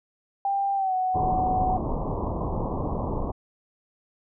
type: tone with pitch glide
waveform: sine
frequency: 792 to 743.2 Hz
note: G5 to F#5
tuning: +18 to +7 cents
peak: -22 dBFS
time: 0.45-1.77 s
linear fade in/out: 2 ms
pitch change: -111 cents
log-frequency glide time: 0.75-0.94 s
type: low-pass noise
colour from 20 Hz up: pink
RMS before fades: -28 dBFS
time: 1.14-3.32 s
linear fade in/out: 20 ms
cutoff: 1100 Hz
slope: 96 dB/octave
effects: none